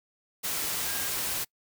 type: tone in noise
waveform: sine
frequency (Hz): 1617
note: G#6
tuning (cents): -47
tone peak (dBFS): -41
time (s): 0.86-1.09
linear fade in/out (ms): 20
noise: white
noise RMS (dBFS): -31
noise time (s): 0.43-1.45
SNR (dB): -13
effects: noise-tail reverb RT60 0.1 s tail -26 dB re dry